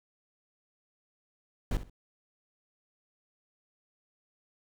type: noise with echo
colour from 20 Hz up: brown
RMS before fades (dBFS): -28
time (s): 1.71-1.77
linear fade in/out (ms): 2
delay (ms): 64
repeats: 2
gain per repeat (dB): -13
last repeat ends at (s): 1.898
effects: none